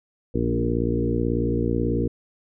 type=harmonic tone with a mistuned harmonic; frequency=58.27 Hz; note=A#1; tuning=in tune; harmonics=1 / 2 / 3 / 4 / 5 / 6 / 7 / 8; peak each=-28 / -27 / -31 / -28 / -28 / -29 / -31 / -29 dBFS; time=0.34-2.08 s; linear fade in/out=10 ms; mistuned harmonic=4; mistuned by=+16 cents; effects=none